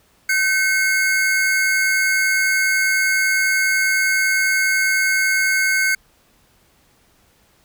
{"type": "tone pair together", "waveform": "square", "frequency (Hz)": [1535, 2167], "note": ["G6", "C#7"], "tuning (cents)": [-37, -40], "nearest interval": "tritone", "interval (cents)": 597, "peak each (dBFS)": -19, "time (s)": [0.29, 5.95], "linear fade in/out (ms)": 5, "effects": ["pink hiss -57 dBFS RMS until 7.64 s"]}